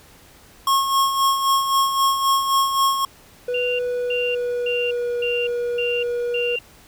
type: tone with tremolo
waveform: square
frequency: 1088 Hz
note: C#6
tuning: 33 cents flat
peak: -15 dBFS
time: 0.67-3.05 s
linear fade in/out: 2 ms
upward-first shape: sine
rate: 3.8 Hz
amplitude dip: 55%
type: tone with pitch glide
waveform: triangle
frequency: 492.1 to 481.1 Hz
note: B4 to B4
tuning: -6 to -45 cents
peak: -19 dBFS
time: 3.48-6.56 s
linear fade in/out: 5 ms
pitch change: -39 cents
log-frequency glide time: 3.82-5.22 s
type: tone bursts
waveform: sine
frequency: 2779 Hz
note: F7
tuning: 9 cents flat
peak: -23 dBFS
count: 6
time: 3.54-6.59 s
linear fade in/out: 5 ms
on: 250 ms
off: 310 ms
effects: pink hiss -49 dBFS RMS until 6.87 s